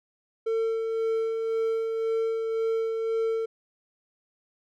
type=tone with tremolo; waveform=triangle; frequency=449.8 Hz; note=A4; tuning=38 cents sharp; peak=-21 dBFS; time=0.46-3.46 s; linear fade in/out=10 ms; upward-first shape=sine; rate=1.9 Hz; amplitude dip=35%; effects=none